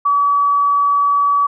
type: tone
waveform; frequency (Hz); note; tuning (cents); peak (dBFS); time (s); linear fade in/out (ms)
sine; 1142; D6; -49; -11; 0.05-1.47; 10
effects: none